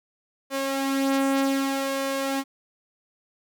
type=tone with flanger; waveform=sawtooth; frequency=272.1 Hz; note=C#4; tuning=32 cents flat; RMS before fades=-25 dBFS; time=0.5-2.44 s; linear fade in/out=50 ms; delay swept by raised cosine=1.7 to 3.8 ms; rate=0.65 Hz; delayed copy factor=+0.5; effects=none